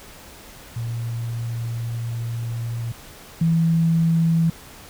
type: tone pair in turn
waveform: sine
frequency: 116.54 / 164.81 Hz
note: A#2 / E3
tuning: 0 / 0 cents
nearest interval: tritone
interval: 600 cents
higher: second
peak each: -24 / -15 dBFS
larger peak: second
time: 0.76-2.92 / 3.41-4.5 s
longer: first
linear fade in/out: 5 ms
effects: pink hiss -43 dBFS RMS until 4.89 s